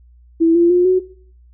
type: tone with pitch steps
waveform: sine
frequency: 329.6 / 342.6 / 356.1 / 370.2 Hz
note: E4 / F4 / F4 / F#4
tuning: 0 / -33 / +34 / +1 cents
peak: -9 dBFS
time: 0.4-1 s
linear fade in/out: 20 ms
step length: 150 ms
effects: noise-tail reverb RT60 0.5 s tail -18 dB re dry + added 60 Hz sine -44 dBFS peak until 1.53 s